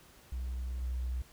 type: tone with level steps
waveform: triangle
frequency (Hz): 62.6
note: B1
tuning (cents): +24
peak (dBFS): -31 / -28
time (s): 0.32-1.22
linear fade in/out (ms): 5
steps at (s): 0.81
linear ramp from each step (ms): 20
effects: tanh soft clip ceiling -30 dBFS + pink hiss -59 dBFS RMS until 1.32 s